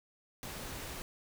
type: noise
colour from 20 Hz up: pink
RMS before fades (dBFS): -43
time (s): 0.43-1.02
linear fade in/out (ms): 0
effects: none